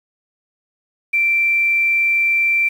sine tone with quantisation, 2349 Hz, D7, in tune, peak -13 dBFS, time 1.13-2.69 s, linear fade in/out 10 ms, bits 7, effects none

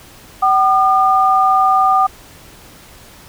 sine tone pair together, 763 / 1209.7 Hz, G5 / D#6, -47 / -49 cents, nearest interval minor sixth, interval 798 cents, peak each -12 dBFS, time 0.42-2.07 s, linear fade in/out 10 ms, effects pink hiss -41 dBFS RMS until 3.28 s

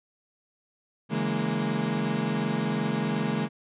35% pulse chord, A# half-diminished seventh, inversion first, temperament equal with one note detuned, 142.16 / 164.81 / 207.7 / 233.1 Hz, C#3 / E3 / G#3 / A#3, +44 / 0 / 0 / 0 cents, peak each -31 / -30 / -28 / -29 dBFS, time 1.09-3.49 s, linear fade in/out 50 ms, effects resampled to 8000 Hz

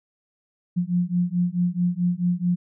sine beating tone pair, 174.61 / 179.21 Hz, F3 / F3, 0 / +45 cents, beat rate 4.6 Hz, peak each -23 dBFS, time 0.76-2.56 s, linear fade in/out 20 ms, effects none

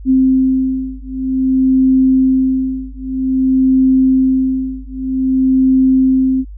sine beating tone pair, 261.6 / 262.12 Hz, C4 / C4, 0 / +3 cents, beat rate 0.52 Hz, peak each -13 dBFS, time 0.05-6.45 s, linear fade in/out 50 ms, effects added 50 Hz sine -28 dBFS peak until 6.57 s

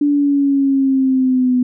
sine linear sweep, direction down, 291.4 to 248.6 Hz, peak -11 dBFS, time 0.01-1.63 s, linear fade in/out 5 ms, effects none

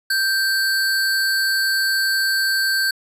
square tone pair together, 1568 / 4445 Hz, G6 / C#8, 0 / +4 cents, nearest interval octave + tritone, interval 1804 cents, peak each -19 / -23 dBFS, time 0.1-2.91 s, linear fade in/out 5 ms, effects resampled to 32000 Hz

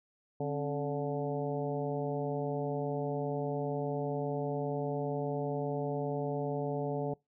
harmonic tone with a mistuned harmonic, 145 Hz, D3, 22 cents flat, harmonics 1 / 2 / 3 / 4 / 5 / 6, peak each -36 / -39 / -36 / -39 / -41 / -46 dBFS, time 0.4-7.14 s, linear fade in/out 5 ms, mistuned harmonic 2, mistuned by -110 cents, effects noise-tail reverb RT60 0.2 s tail -24 dB re dry

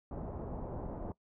pink low-pass noise, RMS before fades -41 dBFS, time 0.11-1.12 s, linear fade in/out 2 ms, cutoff 850 Hz, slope 24 dB/octave, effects noise-tail reverb RT60 0.1 s tail -20 dB re dry

